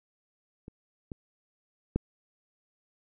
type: clicks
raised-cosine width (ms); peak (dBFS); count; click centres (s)
3; -30 / -25 / -13; 3; 0.681 / 1.118 / 1.96
effects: none